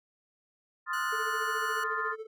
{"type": "chord", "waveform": "sine", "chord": "F dominant seventh", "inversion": "second", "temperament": "equal", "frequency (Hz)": [1046.5, 1244.5, 1396.9, 1760], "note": ["C6", "Eb6", "F6", "A6"], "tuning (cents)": [0, 0, 0, 0], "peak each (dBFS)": -35, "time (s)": [0.86, 2.16], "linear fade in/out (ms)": 50}
{"type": "tone", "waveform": "sawtooth", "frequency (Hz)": 1467, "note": "F#6", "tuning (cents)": -15, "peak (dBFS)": -33, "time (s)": [0.93, 1.84], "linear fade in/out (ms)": 5}
{"type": "tone with tremolo", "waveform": "triangle", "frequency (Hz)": 440, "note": "A4", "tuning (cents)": 0, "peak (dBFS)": -33, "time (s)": [1.12, 2.27], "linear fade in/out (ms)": 10, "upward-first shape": "sine", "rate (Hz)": 14, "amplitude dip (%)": 80}
{"effects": []}